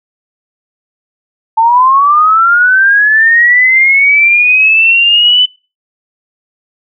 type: linear sweep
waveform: sine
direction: up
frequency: 880 to 3015 Hz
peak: -4 dBFS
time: 1.57-5.46 s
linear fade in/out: 10 ms
effects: noise-tail reverb RT60 0.3 s tail -21 dB re dry